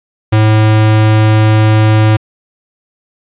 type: tone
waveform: square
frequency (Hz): 108.4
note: A2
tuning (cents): -25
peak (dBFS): -6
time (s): 0.32-2.17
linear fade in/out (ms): 10
effects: resampled to 8000 Hz + 8-bit